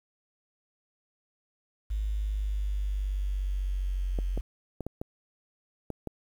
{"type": "exponential sweep", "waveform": "sine", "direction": "down", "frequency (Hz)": [52.4, 45.27], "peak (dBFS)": -27, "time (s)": [1.9, 4.41], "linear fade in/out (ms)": 10}
{"type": "clicks", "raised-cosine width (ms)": 2, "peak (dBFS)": -21, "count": 7, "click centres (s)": [4.188, 4.376, 4.807, 4.866, 5.015, 5.903, 6.073]}
{"effects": ["9-bit"]}